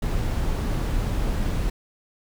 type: noise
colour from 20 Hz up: brown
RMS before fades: -24 dBFS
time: 0.02-1.7 s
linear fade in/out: 5 ms
effects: none